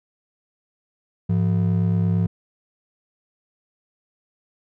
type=ring-modulated tone; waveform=triangle; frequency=138.59 Hz; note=C#3; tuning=in tune; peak=-12 dBFS; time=1.29-2.27 s; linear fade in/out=10 ms; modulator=34.4 Hz; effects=none